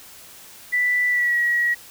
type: tone with pitch glide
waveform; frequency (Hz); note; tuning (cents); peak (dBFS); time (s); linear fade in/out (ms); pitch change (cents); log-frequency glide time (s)
sine; 1975.5 to 1912.6; B6 to A#6; 0 to +44; -17; 0.72-1.75; 20; -56; 1.09-1.38
effects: white hiss -44 dBFS RMS until 1.9 s